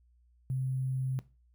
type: tone with sample-and-hold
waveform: sine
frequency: 130.81 Hz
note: C3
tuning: in tune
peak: -29 dBFS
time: 0.5-1.19 s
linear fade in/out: 0 ms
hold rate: 11025 Hz
effects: noise-tail reverb RT60 0.3 s tail -18 dB re dry + added 60 Hz sine -62 dBFS peak until 1.54 s